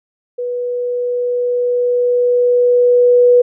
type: tone with level ramp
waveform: sine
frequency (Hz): 489.6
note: B4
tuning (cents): -15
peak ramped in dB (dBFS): -18 to -5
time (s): 0.38-3.42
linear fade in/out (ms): 10
effects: none